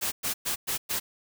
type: noise bursts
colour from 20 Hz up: white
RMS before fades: -29 dBFS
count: 5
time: 0.01-1 s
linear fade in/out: 20 ms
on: 110 ms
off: 110 ms
effects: none